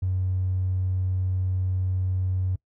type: tone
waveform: triangle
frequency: 92.8 Hz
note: F#2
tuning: 6 cents sharp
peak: -19 dBFS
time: 0.02-2.56 s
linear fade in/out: 10 ms
effects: noise-tail reverb RT60 0.1 s tail -24 dB re dry + tanh soft clip ceiling -19 dBFS